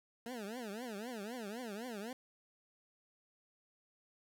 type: tone with vibrato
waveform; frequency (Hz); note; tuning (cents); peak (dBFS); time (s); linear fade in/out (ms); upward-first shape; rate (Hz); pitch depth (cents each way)
20% pulse; 224.6; A3; +36; -37; 0.26-2.13; 2; triangle; 3.9; 270
effects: none